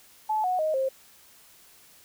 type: tone with pitch steps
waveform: sine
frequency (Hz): 863 / 734.1 / 624.5 / 531.2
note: A5 / F#5 / D#5 / C5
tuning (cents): -34 / -14 / +6 / +26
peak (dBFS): -23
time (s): 0.29-0.89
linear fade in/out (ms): 10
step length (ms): 150
effects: white hiss -55 dBFS RMS until 2.04 s